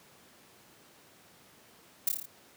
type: noise with echo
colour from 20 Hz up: violet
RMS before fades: -25 dBFS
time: 2.07-2.09 s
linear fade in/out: 5 ms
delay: 28 ms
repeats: 6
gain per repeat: -3 dB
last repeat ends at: 2.258 s
effects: pink hiss -58 dBFS RMS until 2.56 s + high-pass 150 Hz 12 dB/octave